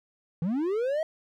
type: linear sweep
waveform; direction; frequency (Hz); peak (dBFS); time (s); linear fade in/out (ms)
triangle; up; 152.9 to 651; -23; 0.42-1.03; 2
effects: none